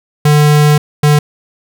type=tone pair in turn; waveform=square; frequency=148.9 / 148.36 Hz; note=D3 / D3; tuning=+24 / +18 cents; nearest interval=unison; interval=6 cents; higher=first; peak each=-6 dBFS; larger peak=neither; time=0.25-0.78 / 1.03-1.19 s; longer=first; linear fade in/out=5 ms; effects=none